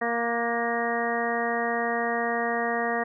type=harmonic tone with a mistuned harmonic; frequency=234 Hz; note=A#3; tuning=7 cents sharp; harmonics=1 / 2 / 3 / 4 / 5 / 6 / 7 / 8; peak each=-33 / -30 / -29 / -37 / -34 / -41 / -37 / -30 dBFS; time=0.01-3.04 s; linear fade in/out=10 ms; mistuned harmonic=6; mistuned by=+37 cents; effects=none